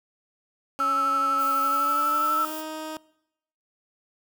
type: tone with pitch glide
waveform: 15% pulse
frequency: 277.2 to 312.9 Hz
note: C#4 to D#4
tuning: 0 to +10 cents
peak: -26 dBFS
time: 0.79-2.97 s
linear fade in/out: 0 ms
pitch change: +210 cents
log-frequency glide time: 1.61-2.54 s
type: tone with vibrato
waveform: sine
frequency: 1318.5 Hz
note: E6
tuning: in tune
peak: -21 dBFS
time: 0.8-2.45 s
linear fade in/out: 2 ms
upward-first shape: triangle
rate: 12 Hz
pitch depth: 34 cents each way
type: noise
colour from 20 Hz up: violet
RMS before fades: -38 dBFS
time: 1.37-2.64 s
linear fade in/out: 50 ms
effects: noise-tail reverb RT60 0.8 s tail -22 dB re dry